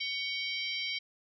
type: harmonic tone with a mistuned harmonic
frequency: 784 Hz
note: G5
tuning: in tune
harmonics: 3 / 4 / 5 / 6 / 7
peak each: -36 / -38 / -40 / -42 / -43 dBFS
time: 0-0.99 s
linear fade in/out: 10 ms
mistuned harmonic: 3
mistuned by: -77 cents
effects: none